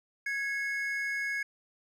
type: tone pair together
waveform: triangle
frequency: 1661.2 / 2184 Hz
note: G#6 / C#7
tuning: 0 / -26 cents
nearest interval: perfect fourth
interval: 474 cents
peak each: -31 / -32 dBFS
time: 0.26-1.43 s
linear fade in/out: 5 ms
effects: none